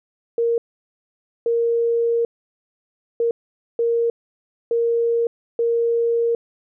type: tone bursts at uneven times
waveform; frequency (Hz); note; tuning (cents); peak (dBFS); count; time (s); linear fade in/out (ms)
sine; 466.2; A#4; 0; -16; 6; 0.38-0.58 / 1.46-2.25 / 3.2-3.31 / 3.79-4.1 / 4.71-5.27 / 5.59-6.35; 2
effects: none